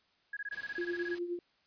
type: tone bursts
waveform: sine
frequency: 1661.2 Hz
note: G#6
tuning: in tune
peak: -36 dBFS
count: 14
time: 0.33-1.149 s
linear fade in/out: 5 ms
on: 39 ms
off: 21 ms
type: noise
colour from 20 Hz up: white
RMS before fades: -48 dBFS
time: 0.52-1.19 s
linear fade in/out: 5 ms
type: tone with tremolo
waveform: sine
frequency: 349.2 Hz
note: F4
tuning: in tune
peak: -31 dBFS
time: 0.78-1.39 s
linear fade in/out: 2 ms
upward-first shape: triangle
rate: 9.6 Hz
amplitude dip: 70%
effects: white hiss -71 dBFS RMS until 1.66 s + resampled to 11025 Hz